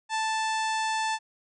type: harmonic tone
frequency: 880 Hz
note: A5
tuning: in tune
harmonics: 1 / 2 / 3 / 4 / 5 / 6 / 7 / 8 / 9 / 10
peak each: -27 / -33 / -37 / -39 / -41 / -43 / -44 / -45 / -46 / -47 dBFS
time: 0.09-1.19 s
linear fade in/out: 50 ms
effects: none